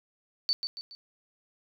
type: tone with echo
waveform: sine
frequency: 4529 Hz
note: C#8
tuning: 36 cents sharp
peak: -23 dBFS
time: 0.49-0.53 s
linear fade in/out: 0 ms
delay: 140 ms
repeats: 3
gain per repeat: -7 dB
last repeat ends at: 0.95 s
effects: none